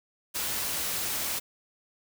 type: noise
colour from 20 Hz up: white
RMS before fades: -31 dBFS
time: 0.34-1.4 s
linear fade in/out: 20 ms
effects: none